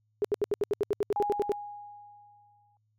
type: tone bursts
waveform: sine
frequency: 410.7 Hz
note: G#4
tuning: 19 cents flat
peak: -23 dBFS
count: 14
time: 0.22-1.519 s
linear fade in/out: 0 ms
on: 25 ms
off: 73 ms
type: tone with exponential decay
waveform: sine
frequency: 824 Hz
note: G#5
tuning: 14 cents flat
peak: -26 dBFS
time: 1.16-2.77 s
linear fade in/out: 1 ms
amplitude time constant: 350 ms
effects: added 107 Hz sine -70 dBFS peak until 2.98 s